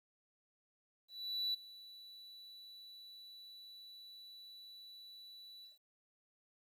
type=tone with ADSR envelope; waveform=triangle; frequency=3953 Hz; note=B7; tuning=1 cent sharp; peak=-31 dBFS; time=1.08-5.79 s; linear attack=460 ms; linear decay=10 ms; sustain=-20 dB; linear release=150 ms; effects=tanh soft clip ceiling -28 dBFS + 12-bit